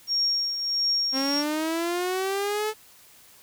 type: tone with tremolo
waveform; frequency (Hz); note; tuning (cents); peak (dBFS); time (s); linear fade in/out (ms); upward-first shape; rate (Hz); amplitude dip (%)
sine; 5560; F8; -9; -20; 0.07-1.44; 50; triangle; 1.5; 60
type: linear sweep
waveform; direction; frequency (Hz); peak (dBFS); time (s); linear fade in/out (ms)
sawtooth; up; 261.6 to 436.2; -21; 1.12-2.74; 50
effects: white hiss -53 dBFS RMS until 3.42 s